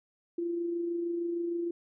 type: tone with amplitude modulation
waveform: sine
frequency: 342.4 Hz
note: F4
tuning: 34 cents flat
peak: -28 dBFS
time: 0.38-1.71 s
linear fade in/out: 5 ms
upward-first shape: sine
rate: 26.5 Hz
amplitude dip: 35%
effects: none